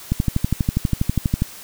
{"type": "click train", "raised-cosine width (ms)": 5, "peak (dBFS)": -5, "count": 17, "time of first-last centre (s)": [0.12, 1.421], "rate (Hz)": 12.3, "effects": ["white hiss -39 dBFS RMS until 1.63 s"]}